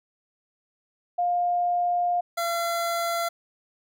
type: tone pair in turn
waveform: sine / 25% pulse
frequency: 706 / 681.3 Hz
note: F5 / F5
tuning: +19 / -43 cents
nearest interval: minor second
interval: 62 cents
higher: first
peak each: -21 / -21 dBFS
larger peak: neither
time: 1.18-2.21 / 2.37-3.29 s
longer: first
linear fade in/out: 10 ms
effects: none